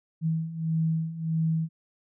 sine beating tone pair, 160.3 / 161.9 Hz, E3 / E3, -48 / -31 cents, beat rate 1.6 Hz, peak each -30 / -26 dBFS, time 0.21-1.69 s, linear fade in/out 50 ms, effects none

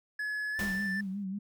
triangle tone with pitch glide, 1700 to 1766.1 Hz, G#6 to A6, +40 to +6 cents, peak -30 dBFS, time 0.19-1.01 s, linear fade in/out 5 ms, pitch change +66 cents, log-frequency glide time 0.53-0.59 s
pink noise with exponential decay, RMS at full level -37 dBFS, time 0.59-1.24 s, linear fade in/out 1 ms, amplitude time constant 140 ms
sine tone with vibrato, 196 Hz, G3, in tune, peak -33 dBFS, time 0.6-1.39 s, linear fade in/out 10 ms, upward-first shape sine, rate 5.5 Hz, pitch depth 75 cents each way
effects none

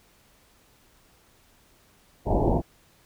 pink low-pass noise, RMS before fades -22 dBFS, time 2.25-2.62 s, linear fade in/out 50 ms, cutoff 930 Hz, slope 96 dB/octave, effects pink hiss -60 dBFS RMS until 3.05 s

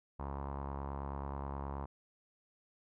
sawtooth tone with low-pass filter, 69.4 Hz, C#2, 3 cents sharp, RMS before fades -41 dBFS, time 0.19-1.86 s, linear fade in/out 10 ms, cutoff 990 Hz, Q 4.2, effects none

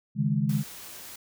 sine chord, C# suspended second, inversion none, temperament just, 138.59 / 155.92 / 207.9 Hz, C#3 / D#3 / G#3, 0 / +4 / +2 cents, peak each -27 dBFS, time 0.15-0.64 s, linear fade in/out 50 ms
white noise, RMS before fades -43 dBFS, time 0.49-1.16 s, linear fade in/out 5 ms
effects none

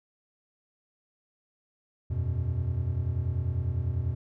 triangle chord, E suspended second, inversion none, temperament equal, 82.41 / 92.5 / 123.47 Hz, E2 / F#2 / B2, 0 / 0 / 0 cents, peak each -29 dBFS, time 2.1-4.15 s, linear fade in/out 10 ms, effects none

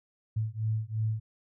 sine beating tone pair, 108.3 / 111.2 Hz, A2 / A2, -27 / +19 cents, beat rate 2.9 Hz, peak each -31 dBFS, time 0.36-1.2 s, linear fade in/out 10 ms, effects none

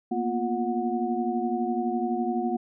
sine tone cluster, 231.9 / 243.8 / 352.8 / 733 Hz, A#3 / B3 / F4 / F#5, -9 / -22 / +18 / -16 cents, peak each -30 dBFS, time 0.11-2.57 s, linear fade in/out 10 ms, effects none

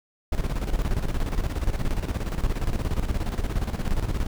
brown noise with tremolo, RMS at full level -23 dBFS, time 0.32-4.27 s, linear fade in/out 5 ms, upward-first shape square, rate 17 Hz, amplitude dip 65%, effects none

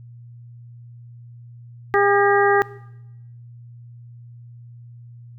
harmonic tone with a mistuned harmonic, 402.8 Hz, G4, 47 cents sharp, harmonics 1 / 2 / 3 / 4 / 5, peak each -17 / -20 / -22 / -23 / -24 dBFS, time 1.94-2.62 s, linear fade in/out 0 ms, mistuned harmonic 5, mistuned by -90 cents, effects noise-tail reverb RT60 0.9 s tail -19 dB re dry + added 119 Hz sine -39 dBFS peak until 5.38 s

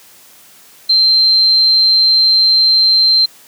sine tone, 4134 Hz, C8, 22 cents flat, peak -7 dBFS, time 0.89-3.26 s, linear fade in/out 10 ms, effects white hiss -43 dBFS RMS until 3.47 s + high-pass 100 Hz 12 dB/octave

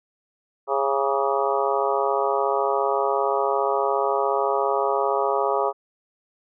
harmonic tone with a mistuned harmonic, 137.3 Hz, C#3, 16 cents flat, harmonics 3 / 4 / 5 / 6 / 7 / 8 / 9, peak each -25 / -26 / -27 / -28 / -28 / -29 / -30 dBFS, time 0.67-5.73 s, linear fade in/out 50 ms, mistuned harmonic 8, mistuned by +67 cents, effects none

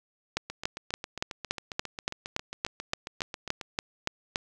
two click trains, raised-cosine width 0.2 ms, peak -10 / -19 dBFS, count 15 / 24, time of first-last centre 0.37-4.359 / 0.5-3.612 s, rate 3.51 / 7.39 Hz, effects none

